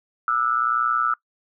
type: tone with amplitude modulation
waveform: sine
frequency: 1318.5 Hz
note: E6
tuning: in tune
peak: -14 dBFS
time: 0.28-1.14 s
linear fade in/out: 2 ms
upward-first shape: sine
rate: 121 Hz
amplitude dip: 95%
effects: noise-tail reverb RT60 0.1 s tail -22 dB re dry